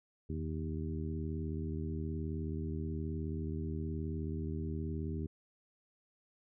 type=harmonic tone with a mistuned harmonic; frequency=78.9 Hz; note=D#2; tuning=25 cents sharp; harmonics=1 / 2 / 3 / 4 / 5; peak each=-38 / -41 / -43 / -45 / -46 dBFS; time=0.29-5.27 s; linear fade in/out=10 ms; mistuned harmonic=1; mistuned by=+86 cents; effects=none